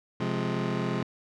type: chord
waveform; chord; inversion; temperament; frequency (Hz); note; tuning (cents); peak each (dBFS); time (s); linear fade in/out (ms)
25% pulse; F minor; second; just; 130.96 / 174.61 / 209.5; C3 / F3 / Ab3; +2 / 0 / +15; -28; 0.2-1.03; 5
effects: low-pass 4000 Hz 12 dB/octave